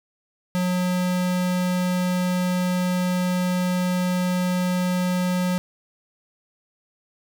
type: tone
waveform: square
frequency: 181 Hz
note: F#3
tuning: 38 cents flat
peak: -21 dBFS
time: 0.55-5.58 s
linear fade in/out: 0 ms
effects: 10-bit